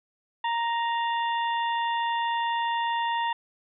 harmonic tone with a mistuned harmonic, 932.3 Hz, A#5, in tune, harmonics 1 / 2 / 3 / 4, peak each -25 / -33 / -38 / -39 dBFS, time 0.44-3.33 s, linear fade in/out 5 ms, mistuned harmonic 4, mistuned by -110 cents, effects none

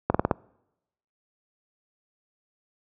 slowing click train, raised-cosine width 1 ms, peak -6 dBFS, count 5, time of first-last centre 0.1-0.312 s, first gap 45 ms, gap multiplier 1.11, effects noise-tail reverb RT60 0.9 s tail -26 dB re dry + high-pass 60 Hz 12 dB/octave

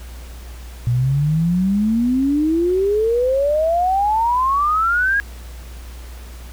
sine exponential sweep, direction up, 117.7 to 1661.2 Hz, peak -14 dBFS, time 0.87-5.2 s, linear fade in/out 0 ms, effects added 60 Hz sine -32 dBFS peak until 6.52 s + pink hiss -43 dBFS RMS until 6.52 s

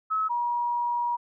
sine tone pair in turn, 1290 / 957.4 Hz, E6 / A#5, -38 / +46 cents, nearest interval perfect fourth, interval 516 cents, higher first, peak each -23 / -24 dBFS, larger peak first, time 0.1-0.29 / 0.29-1.17 s, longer second, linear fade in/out 20 ms, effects none

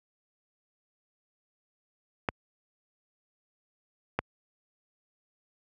clicks, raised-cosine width 0.5 ms, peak -11 dBFS, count 2, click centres 2.288 / 4.19 s, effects high-pass 60 Hz 12 dB/octave

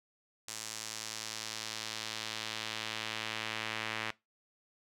sawtooth tone with band-pass filter sweep, 110 Hz, A2, in tune, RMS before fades -40 dBFS, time 0.48-4.11 s, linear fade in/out 5 ms, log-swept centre 7100 to 2300 Hz, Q 1.3, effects noise-tail reverb RT60 0.2 s tail -20 dB re dry

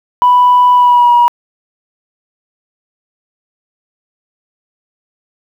sine tone with pitch glide, 988 to 960.4 Hz, B5 to B5, 0 to -49 cents, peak -3 dBFS, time 0.22-1.28 s, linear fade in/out 0 ms, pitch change -49 cents, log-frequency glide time 0.74-1.13 s, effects tanh soft clip ceiling -1 dBFS + 7-bit

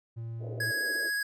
triangle tone, 114.8 Hz, A#2, 26 cents flat, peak -33 dBFS, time 0.16-0.72 s, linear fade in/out 20 ms
white band-pass noise, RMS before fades -43 dBFS, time 0.39-1.11 s, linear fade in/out 50 ms, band 300 to 590 Hz, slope 48 dB/octave
square tone with vibrato, 1661.2 Hz, G#6, in tune, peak -29 dBFS, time 0.6-1.23 s, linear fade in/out 5 ms, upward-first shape sine, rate 14 Hz, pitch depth 12 cents each way
effects resampled to 32000 Hz

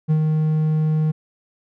triangle tone with ADSR envelope, 155.56 Hz, D#3, in tune, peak -11 dBFS, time 0.08-1.12 s, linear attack 28 ms, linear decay 76 ms, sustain -3 dB, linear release 15 ms, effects none

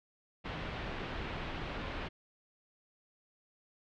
pink low-pass noise, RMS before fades -40 dBFS, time 0.44-2.09 s, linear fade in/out 20 ms, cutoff 3400 Hz, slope 24 dB/octave, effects none

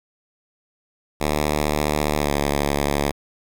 5% pulse tone with pitch glide, 74.8 to 71.71 Hz, D2 to D2, +32 to -41 cents, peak -8 dBFS, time 1.2-3.12 s, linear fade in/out 20 ms, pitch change -73 cents, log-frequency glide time 2.18-2.31 s, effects 8-bit

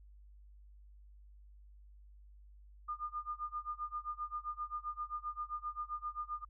sine tone with tremolo, 1213 Hz, D#6, 44 cents flat, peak -35 dBFS, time 2.88-6.45 s, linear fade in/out 10 ms, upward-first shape sine, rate 7.6 Hz, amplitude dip 95%, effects added 50 Hz sine -55 dBFS peak until 6.49 s

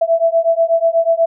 sine beating tone pair, 659.3 / 667.5 Hz, E5 / E5, 0 / +22 cents, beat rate 8.2 Hz, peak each -14 dBFS, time 0.01-1.26 s, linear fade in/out 10 ms, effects none

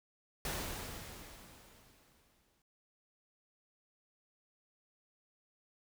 pink noise with exponential decay, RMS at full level -37 dBFS, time 0.45-2.62 s, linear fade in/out 2 ms, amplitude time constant 470 ms, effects none

